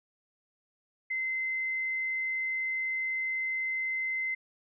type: tone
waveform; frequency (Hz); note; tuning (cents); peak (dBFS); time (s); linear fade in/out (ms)
sine; 2064; C7; -24; -29; 1.1-4.35; 10
effects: none